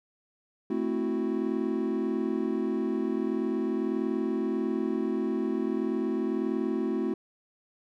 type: chord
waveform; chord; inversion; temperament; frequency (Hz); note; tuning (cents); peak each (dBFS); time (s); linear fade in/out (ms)
triangle; F# half-diminished seventh; first; equal; 220 / 261.6 / 329.6 / 370; A3 / C4 / E4 / F#4; 0 / 0 / 0 / 0; -30; 0.7-7.14; 5
effects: none